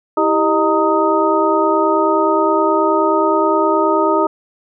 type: tone cluster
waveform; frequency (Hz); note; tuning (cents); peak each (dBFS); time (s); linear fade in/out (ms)
sine; 325.3 / 394.8 / 616 / 923 / 1252; E4 / G4 / D#5 / A#5 / D#6; -23 / +12 / -17 / -17 / +10; -18; 0.17-4.27; 5
effects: none